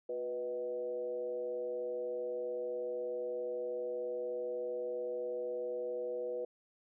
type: tone with frequency modulation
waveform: sine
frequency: 492.2 Hz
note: B4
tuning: 6 cents flat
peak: -35 dBFS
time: 0.09-6.45 s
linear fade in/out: 5 ms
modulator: 132 Hz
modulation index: 0.69
effects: none